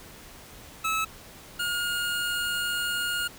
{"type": "tone pair in turn", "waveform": "25% pulse", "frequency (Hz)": [1300, 1424.6], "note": ["E6", "F6"], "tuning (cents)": [-24, 34], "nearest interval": "major second", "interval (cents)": 158, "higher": "second", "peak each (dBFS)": [-21, -23], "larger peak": "first", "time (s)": [[0.84, 1.05], [1.59, 3.28]], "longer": "second", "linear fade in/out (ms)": 10, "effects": ["pink hiss -47 dBFS RMS until 3.38 s"]}